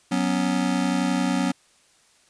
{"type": "chord", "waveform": "square", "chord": "F# suspended fourth", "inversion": "none", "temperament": "just", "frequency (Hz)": [185, 246.7, 277.5], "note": ["F#3", "B3", "C#4"], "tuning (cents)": [0, -2, 2], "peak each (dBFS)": -26, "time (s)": [0.11, 1.52], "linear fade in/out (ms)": 10, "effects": ["white hiss -59 dBFS RMS until 2.29 s", "resampled to 22050 Hz"]}